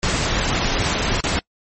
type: noise with dropouts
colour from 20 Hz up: pink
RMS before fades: -20 dBFS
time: 0.03-1.39 s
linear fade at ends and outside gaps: 0 ms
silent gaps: 1.204-1.239 s
effects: noise-tail reverb RT60 0.1 s tail -25 dB re dry + MP3 32 kbps